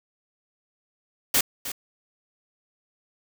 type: noise with echo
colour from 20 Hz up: white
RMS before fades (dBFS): -20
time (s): 1.34-1.41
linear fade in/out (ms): 5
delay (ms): 310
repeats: 1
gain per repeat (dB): -12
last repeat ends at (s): 1.72
effects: none